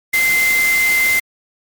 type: tone in noise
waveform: sine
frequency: 2077 Hz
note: C7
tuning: 13 cents flat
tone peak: -12 dBFS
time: 0.13-1.2 s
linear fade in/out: 10 ms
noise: white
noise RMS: -22 dBFS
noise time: 0.13-1.2 s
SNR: +7 dB
effects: MP3 96 kbps